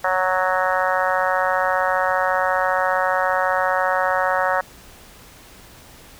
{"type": "harmonic tone", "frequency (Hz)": 185.2, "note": "F#3", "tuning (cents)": 2, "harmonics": [3, 4, 5, 6, 7, 8, 9, 10], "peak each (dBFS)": [-23, -24, -25, -26, -26, -27, -28, -28], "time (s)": [0.04, 4.61], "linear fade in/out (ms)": 5, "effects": ["pink hiss -45 dBFS RMS until 6.19 s"]}